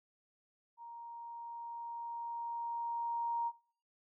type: tone with level ramp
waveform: sine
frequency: 936 Hz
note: A#5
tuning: 7 cents sharp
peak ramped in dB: -47 to -32 dBFS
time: 0.77-3.52 s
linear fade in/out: 50 ms
effects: noise-tail reverb RT60 0.6 s tail -22 dB re dry